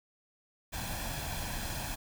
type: noise with comb filter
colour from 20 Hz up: pink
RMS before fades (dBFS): -37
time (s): 0.72-1.96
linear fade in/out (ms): 20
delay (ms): 1.2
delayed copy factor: +0.6
effects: none